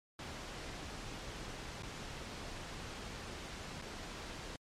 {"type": "noise with dropouts", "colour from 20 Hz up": "pink", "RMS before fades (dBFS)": -45, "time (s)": [0.19, 4.56], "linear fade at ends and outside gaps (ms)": 2, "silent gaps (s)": [[1.824, 1.832], [3.815, 3.821]], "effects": ["low-pass 6000 Hz 12 dB/octave", "MP3 64 kbps"]}